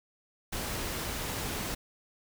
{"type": "noise", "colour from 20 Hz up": "pink", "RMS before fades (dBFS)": -35, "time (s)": [0.52, 1.75], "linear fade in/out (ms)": 10, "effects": []}